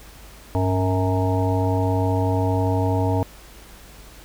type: harmonic tone with a mistuned harmonic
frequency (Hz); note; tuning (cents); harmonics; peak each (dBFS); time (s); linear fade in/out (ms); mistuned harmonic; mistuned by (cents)
92.5; F#2; 0; 1 / 3 / 5 / 7 / 9 / 10; -20 / -25 / -27 / -28 / -30 / -30; 0.55-3.23; 0; 1; +110
effects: added 50 Hz sine -45 dBFS peak until 4.24 s + pink hiss -46 dBFS RMS until 4.24 s